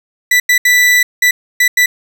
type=tone bursts at uneven times; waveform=40% pulse; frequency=1975.5 Hz; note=B6; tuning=in tune; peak=-6 dBFS; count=6; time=0.31-0.4 / 0.49-0.58 / 0.65-1.03 / 1.22-1.31 / 1.6-1.68 / 1.77-1.86 s; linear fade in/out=5 ms; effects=none